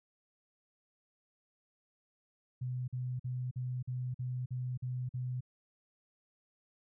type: tone bursts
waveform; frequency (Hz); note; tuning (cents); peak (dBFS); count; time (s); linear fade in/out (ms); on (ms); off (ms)
sine; 125.9; B2; +34; -34; 9; 2.61-5.408; 10; 270; 46
effects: none